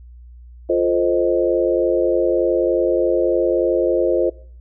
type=chord; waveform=sine; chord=F dominant seventh; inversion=none; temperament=equal; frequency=349.2 / 440 / 523.3 / 622.3 Hz; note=F4 / A4 / C5 / Eb5; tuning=0 / 0 / 0 / 0 cents; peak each=-18 / -22 / -19 / -22 dBFS; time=0.69-4.3 s; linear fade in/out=10 ms; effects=noise-tail reverb RT60 0.5 s tail -21 dB re dry + added 60 Hz sine -38 dBFS peak until 4.6 s